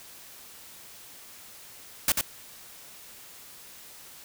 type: noise with echo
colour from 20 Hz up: white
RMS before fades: -22 dBFS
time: 2.08-2.12 s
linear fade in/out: 2 ms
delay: 91 ms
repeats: 1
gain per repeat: -4 dB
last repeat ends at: 2.211 s
effects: white hiss -48 dBFS RMS until 4.24 s